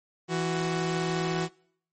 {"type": "tone pair together", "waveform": "sawtooth", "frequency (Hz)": [165.4, 370.9], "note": ["E3", "F#4"], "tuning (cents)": [6, 4], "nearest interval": "octave + major second", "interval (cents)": 1398, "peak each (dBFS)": -25, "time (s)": [0.28, 1.49], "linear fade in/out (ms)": 50, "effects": ["noise-tail reverb RT60 0.6 s tail -23 dB re dry", "MP3 32 kbps"]}